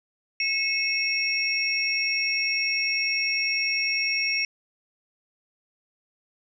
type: tone cluster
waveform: sine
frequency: 2182 / 2600 / 5570 Hz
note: C#7 / E7 / F8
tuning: -28 / -24 / -5 cents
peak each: -27 dBFS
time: 0.4-4.45 s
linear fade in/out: 2 ms
effects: none